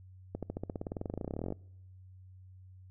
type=accelerating click train; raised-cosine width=2 ms; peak=-23 dBFS; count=29; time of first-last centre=0.35-1.524 s; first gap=77 ms; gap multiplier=0.95; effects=noise-tail reverb RT60 0.9 s tail -26 dB re dry + added 93 Hz sine -51 dBFS peak until 2.9 s